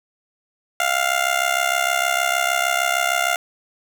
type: tone with amplitude modulation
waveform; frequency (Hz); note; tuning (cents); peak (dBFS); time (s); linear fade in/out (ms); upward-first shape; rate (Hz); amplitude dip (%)
15% pulse; 700; F5; +4; -8; 0.8-3.36; 2; sine; 66.5; 80
effects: none